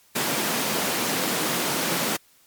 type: high-pass noise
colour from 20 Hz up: pink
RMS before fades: -25 dBFS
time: 0.15-2.17 s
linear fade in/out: 10 ms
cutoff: 170 Hz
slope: 24 dB/octave
effects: white hiss -58 dBFS RMS until 2.46 s + MP3 96 kbps